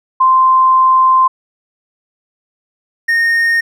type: tone pair in turn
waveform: sine / triangle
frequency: 1042 / 1844.9 Hz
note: C6 / A#6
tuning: -7 / -18 cents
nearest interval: minor seventh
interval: 989 cents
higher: second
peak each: -6 / -8 dBFS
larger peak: first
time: 0.2-1.28 / 3.08-3.61 s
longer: first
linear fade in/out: 10 ms
effects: none